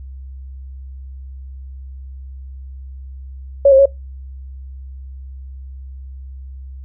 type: tone with pitch steps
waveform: sine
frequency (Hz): 558 / 535 / 552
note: C#5 / C5 / C#5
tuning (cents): +11 / +38 / -7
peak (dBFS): -5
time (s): 3.65-3.857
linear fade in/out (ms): 5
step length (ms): 69
effects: noise-tail reverb RT60 0.2 s tail -23 dB re dry + added 66 Hz sine -30 dBFS peak until 6.84 s